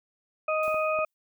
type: harmonic tone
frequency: 624 Hz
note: D#5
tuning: 5 cents sharp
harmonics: 1 / 2 / 4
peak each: -26 / -29 / -32 dBFS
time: 0.48-1.05 s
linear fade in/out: 5 ms
type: noise with exponential decay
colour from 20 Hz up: blue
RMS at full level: -46 dBFS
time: 0.63-1.14 s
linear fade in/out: 0 ms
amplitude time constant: 110 ms
type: clicks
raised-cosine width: 1 ms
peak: -27 dBFS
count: 3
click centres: 0.68 / 0.744 / 0.989 s
effects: none